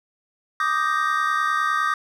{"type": "chord", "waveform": "triangle", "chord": "Eb major seventh", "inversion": "third", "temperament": "equal", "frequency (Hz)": [1174.7, 1244.5, 1568, 1864.7], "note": ["D6", "Eb6", "G6", "Bb6"], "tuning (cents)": [0, 0, 0, 0], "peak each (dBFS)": [-23, -21, -25, -26], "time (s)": [0.6, 1.94], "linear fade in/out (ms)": 2, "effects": []}